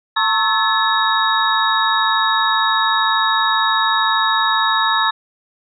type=tone cluster; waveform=sine; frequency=901 / 1094 / 1307 / 1722 / 3777 Hz; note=A5 / C#6 / E6 / A6 / A#7; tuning=+41 / -23 / -15 / -38 / +22 cents; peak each=-20 dBFS; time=0.16-5.11 s; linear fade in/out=10 ms; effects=none